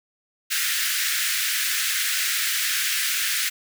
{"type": "high-pass noise", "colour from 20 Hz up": "pink", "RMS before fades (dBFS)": -24, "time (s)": [0.5, 3.5], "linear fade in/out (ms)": 20, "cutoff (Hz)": 1500, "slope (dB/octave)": 48, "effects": []}